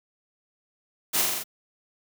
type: noise with echo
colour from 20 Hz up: white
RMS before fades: -24 dBFS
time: 1.13-1.23 s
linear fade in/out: 20 ms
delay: 42 ms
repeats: 5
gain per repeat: -2 dB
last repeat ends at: 1.44 s
effects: high-pass 100 Hz 12 dB/octave